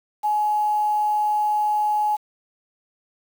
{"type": "tone with quantisation", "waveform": "sine", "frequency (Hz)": 843, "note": "G#5", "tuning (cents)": 26, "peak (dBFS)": -18, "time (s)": [0.23, 2.17], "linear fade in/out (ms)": 20, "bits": 7, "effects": []}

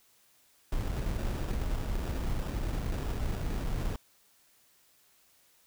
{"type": "noise with sample-and-hold", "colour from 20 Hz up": "brown", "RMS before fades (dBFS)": -32, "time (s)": [0.72, 3.96], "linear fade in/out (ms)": 2, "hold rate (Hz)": 2100, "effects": ["white hiss -65 dBFS RMS until 5.66 s"]}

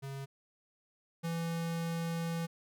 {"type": "tone pair in turn", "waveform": "square", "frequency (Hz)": [136.9, 166.77], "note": ["C#3", "E3"], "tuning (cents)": [-21, 20], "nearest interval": "minor third", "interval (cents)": 341, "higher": "second", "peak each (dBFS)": [-40, -34], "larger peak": "second", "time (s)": [[0.02, 0.26], [1.23, 2.47]], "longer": "second", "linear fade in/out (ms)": 20, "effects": []}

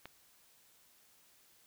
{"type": "click", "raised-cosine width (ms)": 0.3, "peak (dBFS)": -29, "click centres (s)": 0.056, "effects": ["white hiss -66 dBFS RMS until 1.66 s"]}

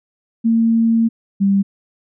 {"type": "tone pair in turn", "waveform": "sine", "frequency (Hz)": [227.8, 197.37], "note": ["A#3", "G3"], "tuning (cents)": [-40, 12], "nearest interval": "major second", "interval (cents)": 248, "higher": "first", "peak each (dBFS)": -11, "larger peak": "neither", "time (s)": [[0.44, 1.09], [1.4, 1.63]], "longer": "first", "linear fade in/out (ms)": 20, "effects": []}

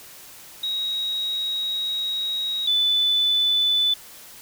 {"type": "tone pair in turn", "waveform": "sine", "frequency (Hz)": [3802, 3495], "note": ["A#7", "A7"], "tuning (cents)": [33, -12], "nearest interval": "minor second", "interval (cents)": 145, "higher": "first", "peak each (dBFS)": [-23, -17], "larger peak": "second", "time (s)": [[0.63, 2.67], [2.67, 3.94]], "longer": "first", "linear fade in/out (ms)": 5, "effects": ["white hiss -44 dBFS RMS until 4.41 s"]}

